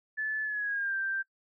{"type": "tone with pitch glide", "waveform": "sine", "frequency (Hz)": [1735, 1572.7], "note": ["A6", "G6"], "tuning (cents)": [-25, 5], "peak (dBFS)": -29, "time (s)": [0.17, 1.23], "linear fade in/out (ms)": 20, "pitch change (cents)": -170, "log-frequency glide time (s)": [0.43, 0.96], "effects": ["noise-tail reverb RT60 0.1 s tail -20 dB re dry"]}